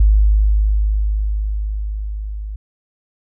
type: tone with level ramp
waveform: sine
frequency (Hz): 51.91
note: G#1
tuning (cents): 0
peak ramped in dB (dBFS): -7 to -24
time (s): 0-2.56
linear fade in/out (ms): 5
effects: none